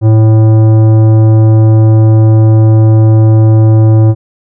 triangle tone with tanh clipping, 110 Hz, A2, in tune, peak -4 dBFS, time 0.01-4.15 s, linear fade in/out 50 ms, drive 17 dB, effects none

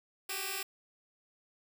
5% pulse tone cluster, 378.2 / 397.3 / 2432 / 2682 Hz, F#4 / G4 / D#7 / E7, +38 / +23 / -40 / +29 cents, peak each -31 dBFS, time 0.29-0.63 s, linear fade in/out 5 ms, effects none

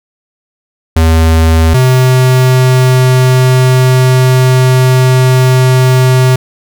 square tone pair in turn, 81 / 128.58 Hz, E2 / C3, -30 / -30 cents, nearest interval minor sixth, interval 800 cents, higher second, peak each -5 dBFS, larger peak neither, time 0.96-1.74 / 1.74-6.36 s, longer second, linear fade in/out 5 ms, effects none

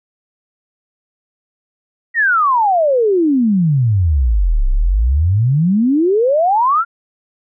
sine exponential two-way sweep, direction down then up, 1931 to 30.94 to 1425 Hz, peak -10 dBFS, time 2.14-6.85 s, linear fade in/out 50 ms, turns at 4.68 s, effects none

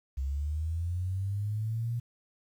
sine linear sweep, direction up, 65.41 to 120 Hz, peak -29 dBFS, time 0.17-2 s, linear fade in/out 10 ms, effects 10-bit

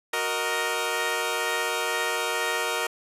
10% pulse chord, D# minor, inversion first, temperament equal, 370 / 466.2 / 622.3 Hz, F#4 / A#4 / D#5, 0 / 0 / 0 cents, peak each -24 / -19 / -22 dBFS, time 0.13-2.87 s, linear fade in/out 5 ms, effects resampled to 32000 Hz

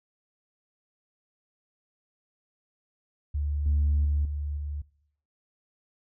sine tone with level steps, 73.1 Hz, D2, 7 cents flat, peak -25 / -19 / -21 / -28 / -30 dBFS, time 3.34-4.82 s, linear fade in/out 10 ms, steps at 3.66 / 4.05 / 4.25 / 4.57 s, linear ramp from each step 2 ms, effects noise-tail reverb RT60 0.7 s tail -23 dB re dry + tanh soft clip ceiling -18 dBFS

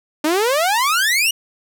sawtooth exponential sweep, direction up, 293.7 to 2950 Hz, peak -11 dBFS, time 0.24-1.31 s, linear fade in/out 5 ms, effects none

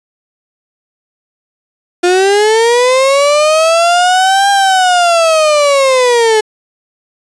35% pulse linear two-way sweep, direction up then down, 349.2 to 804 to 425.3 Hz, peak -5 dBFS, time 2.03-6.41 s, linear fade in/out 10 ms, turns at 4.5 s, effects resampled to 22050 Hz

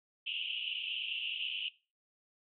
pink band-pass noise, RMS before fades -38 dBFS, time 0.26-1.69 s, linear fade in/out 10 ms, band 2700 to 3100 Hz, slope 96 dB/octave, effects noise-tail reverb RT60 0.3 s tail -18 dB re dry

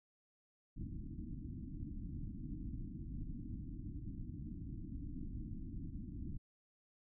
pink low-pass noise, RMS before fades -45 dBFS, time 0.76-6.38 s, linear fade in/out 20 ms, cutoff 320 Hz, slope 96 dB/octave, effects none

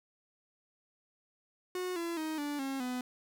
45% pulse tone with pitch steps, 364.7 / 338.3 / 313.8 / 291.1 / 270.1 / 250.5 Hz, F#4 / E4 / D#4 / D4 / C#4 / B3, -25 / +45 / +15 / -15 / -45 / +25 cents, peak -34 dBFS, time 1.75-3.01 s, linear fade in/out 2 ms, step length 210 ms, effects 11-bit

